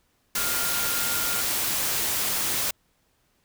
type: tone in noise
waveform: sine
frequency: 1406 Hz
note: F6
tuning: 11 cents sharp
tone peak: -33 dBFS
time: 0.36-1.42 s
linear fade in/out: 5 ms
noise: white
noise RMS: -26 dBFS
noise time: 0.35-2.71 s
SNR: -10 dB
effects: pink hiss -68 dBFS RMS until 3.44 s